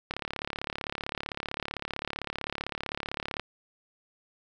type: click train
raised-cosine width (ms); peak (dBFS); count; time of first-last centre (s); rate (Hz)
0.3; -16; 118; 0.11-3.397; 35.6
effects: none